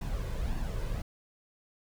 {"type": "noise with flanger", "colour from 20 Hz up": "brown", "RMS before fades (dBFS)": -33, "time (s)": [0.01, 1.02], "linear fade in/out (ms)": 5, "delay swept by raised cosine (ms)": [1.1, 2.01], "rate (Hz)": 1.8, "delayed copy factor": 0.55, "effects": []}